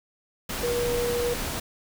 sine tone in noise, 480.9 Hz, B4, 46 cents flat, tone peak -24 dBFS, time 0.63-1.34 s, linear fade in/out 5 ms, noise pink, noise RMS -31 dBFS, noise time 0.49-1.6 s, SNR +4 dB, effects none

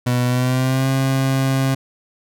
30% pulse tone with pitch glide, 123.47 to 133.87 Hz, B2 to C3, 0 to +40 cents, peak -13 dBFS, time 0.06-1.75 s, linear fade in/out 10 ms, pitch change +140 cents, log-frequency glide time 0.25-0.88 s, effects none

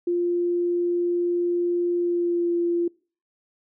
sine tone with pitch glide, 349.2 to 344.2 Hz, F4 to F4, 0 to -25 cents, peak -20 dBFS, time 0.07-2.88 s, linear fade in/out 5 ms, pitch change -25 cents, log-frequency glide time 1.97-2.54 s, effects noise-tail reverb RT60 0.4 s tail -25 dB re dry

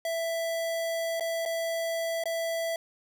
square tone with dropouts, 662 Hz, E5, 7 cents sharp, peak -29 dBFS, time 0.05-2.76 s, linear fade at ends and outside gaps 2 ms, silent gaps 1.198-1.207 / 1.453-1.459 / 2.238-2.256 s, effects none

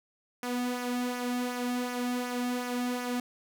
sawtooth tone with flanger, 246.4 Hz, B3, 4 cents flat, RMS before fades -32 dBFS, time 0.43-3.2 s, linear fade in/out 2 ms, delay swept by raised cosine 0.24 to 2.04 ms, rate 2.7 Hz, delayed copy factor -0.5, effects none

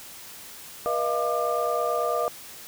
sine tone cluster, 482.6 / 618 / 687 / 1195 Hz, B4 / D#5 / F5 / D6, -40 / -12 / -29 / +30 cents, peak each -28 dBFS, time 0.86-2.28 s, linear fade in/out 0 ms, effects tanh soft clip ceiling -12 dBFS + white hiss -43 dBFS RMS until 2.67 s

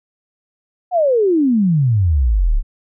sine exponential sweep, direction down, 751 to 30.87 Hz, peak -11 dBFS, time 0.91-2.63 s, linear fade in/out 50 ms, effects none

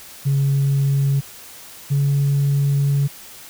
sine tone pair in turn, 138.59 / 140.69 Hz, C#3 / C#3, 0 / +26 cents, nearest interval unison, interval 26 cents, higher second, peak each -13 dBFS, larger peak neither, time 0.25-1.21 / 1.9-3.08 s, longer second, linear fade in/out 20 ms, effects tanh soft clip ceiling -12 dBFS + white hiss -40 dBFS RMS until 3.49 s

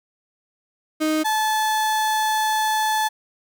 35% pulse tone pair in turn, 311.1 / 866.8 Hz, D#4 / A5, 0 / -26 cents, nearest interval octave + tritone, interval 1774 cents, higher second, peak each -17 dBFS, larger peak neither, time 1-1.24 / 1.24-3.09 s, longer second, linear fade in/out 20 ms, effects none

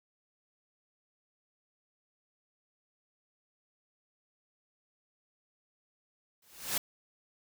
white noise with exponential growth, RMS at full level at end -28 dBFS, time 6.42-6.78 s, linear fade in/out 5 ms, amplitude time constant 77 ms, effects none

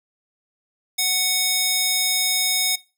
square tone with high-pass filter, 740 Hz, F#5, in tune, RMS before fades -21 dBFS, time 0.98-2.76 s, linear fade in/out 10 ms, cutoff 3600 Hz, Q 0.77, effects noise-tail reverb RT60 0.3 s tail -20 dB re dry

